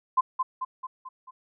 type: tone with echo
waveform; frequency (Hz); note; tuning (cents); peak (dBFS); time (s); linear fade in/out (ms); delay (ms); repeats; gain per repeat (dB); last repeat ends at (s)
sine; 1034; C6; -21; -17; 0.17-0.21; 10; 220; 5; -5; 1.31
effects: none